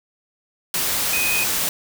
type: tone in noise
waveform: sine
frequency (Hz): 2500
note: D#7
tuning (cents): +8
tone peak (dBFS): -21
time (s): 1.13-1.44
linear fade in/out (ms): 2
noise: white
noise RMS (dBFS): -22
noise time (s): 0.74-1.69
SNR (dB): -2
effects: none